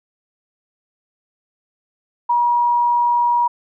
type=tone; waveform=sine; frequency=958 Hz; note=A#5; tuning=47 cents sharp; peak=-13 dBFS; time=2.29-3.48 s; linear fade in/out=10 ms; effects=none